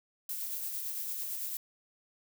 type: noise with tremolo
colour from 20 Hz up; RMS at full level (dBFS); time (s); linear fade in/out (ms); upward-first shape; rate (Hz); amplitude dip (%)
violet; -36; 0.29-1.57; 2; sine; 8.9; 30
effects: none